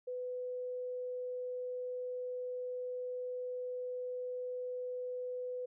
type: tone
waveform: sine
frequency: 499.6 Hz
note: B4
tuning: 20 cents sharp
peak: -37 dBFS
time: 0.07-5.66 s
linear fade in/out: 10 ms
effects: none